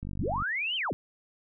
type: click train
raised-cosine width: 5 ms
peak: -25 dBFS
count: 20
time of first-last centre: 0.03-0.422 s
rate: 48.5 Hz
type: linear two-way sweep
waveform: sine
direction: up then down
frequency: 45.76 to 3171 to 45.76 Hz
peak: -28 dBFS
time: 0.19-0.93 s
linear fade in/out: 0 ms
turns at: 0.76 s
effects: none